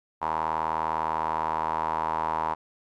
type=tone with band-pass filter; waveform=sawtooth; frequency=79.8 Hz; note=D#2; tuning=44 cents sharp; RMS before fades=-28 dBFS; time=0.21-2.55 s; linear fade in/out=20 ms; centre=950 Hz; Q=7; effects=none